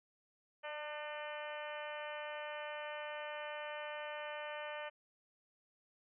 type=harmonic tone with a mistuned harmonic; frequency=300.4 Hz; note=D4; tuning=39 cents sharp; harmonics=2 / 3 / 4 / 5 / 6 / 7 / 8 / 9 / 10; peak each=-45 / -49 / -52 / -52 / -50 / -56 / -53 / -59 / -54 dBFS; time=0.63-4.9 s; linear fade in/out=20 ms; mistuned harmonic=2; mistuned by=-17 cents; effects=none